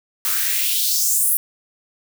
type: noise with high-pass filter sweep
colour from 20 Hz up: blue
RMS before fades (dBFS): -19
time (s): 0.25-1.37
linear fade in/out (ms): 0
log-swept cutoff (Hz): 1100 to 12000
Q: 2.9
effects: none